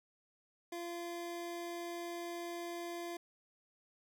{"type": "tone", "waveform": "25% pulse", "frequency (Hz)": 343.9, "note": "F4", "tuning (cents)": -27, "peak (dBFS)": -37, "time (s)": [0.72, 3.17], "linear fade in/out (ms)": 5, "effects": []}